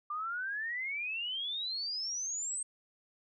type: exponential sweep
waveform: sine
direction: up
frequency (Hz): 1180 to 8410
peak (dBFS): -34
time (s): 0.1-2.63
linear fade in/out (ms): 5
effects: none